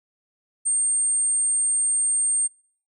sine tone, 8660 Hz, C#9, 41 cents flat, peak -19 dBFS, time 0.65-2.48 s, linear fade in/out 20 ms, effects noise-tail reverb RT60 0.5 s tail -24 dB re dry

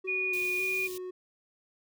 triangle tone with vibrato, 371.5 Hz, F#4, 7 cents sharp, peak -34 dBFS, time 0.04-1.11 s, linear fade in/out 10 ms, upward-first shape square, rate 1.8 Hz, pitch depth 23 cents each way
sine tone with pitch glide, 2455 to 2438 Hz, D#7 to D#7, -24 to -36 cents, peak -28 dBFS, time 0.07-0.88 s, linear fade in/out 20 ms, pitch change -12 cents, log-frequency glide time 0.39-0.68 s
white band-stop noise, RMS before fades -44 dBFS, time 0.33-0.98 s, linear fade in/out 5 ms, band 560 to 2400 Hz, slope 48 dB/octave
effects none

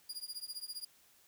sawtooth tone with tremolo, 4844 Hz, D#8, 47 cents flat, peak -35 dBFS, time 0.09-0.85 s, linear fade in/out 5 ms, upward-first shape triangle, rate 15 Hz, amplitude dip 100%, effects white hiss -66 dBFS RMS until 1.27 s

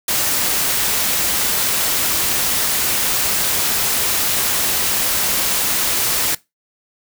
white noise, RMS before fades -18 dBFS, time 0.08-6.35 s, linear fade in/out 5 ms, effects noise-tail reverb RT60 0.2 s tail -20 dB re dry

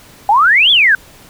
sine exponential two-way sweep, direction up then down, 781 to 3520 to 1500 Hz, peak -6 dBFS, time 0.29-0.95 s, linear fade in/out 2 ms, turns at 0.71 s, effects pink hiss -41 dBFS RMS until 1.29 s

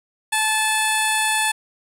15% pulse tone with low-pass filter, 870 Hz, A5, 20 cents flat, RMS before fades -20 dBFS, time 0.32-1.52 s, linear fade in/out 10 ms, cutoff 11000 Hz, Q 4.4, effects none

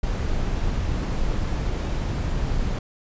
brown noise, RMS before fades -24 dBFS, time 0.03-2.79 s, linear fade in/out 5 ms, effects resampled to 16000 Hz

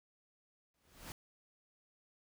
pink noise with exponential growth, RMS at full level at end -44 dBFS, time 0.74-1.12 s, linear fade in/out 1 ms, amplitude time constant 81 ms, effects none

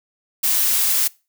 blue noise, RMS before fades -18 dBFS, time 0.43-1.08 s, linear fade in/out 10 ms, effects noise-tail reverb RT60 0.3 s tail -23 dB re dry

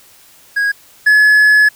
triangle tone pair in turn, 1647 / 1704.1 Hz, G#6 / G#6, -15 / +44 cents, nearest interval minor second, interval 59 cents, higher second, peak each -10 / -4 dBFS, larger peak second, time 0.56-0.72 / 1.06-1.69 s, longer second, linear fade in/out 10 ms, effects white hiss -45 dBFS RMS until 1.75 s

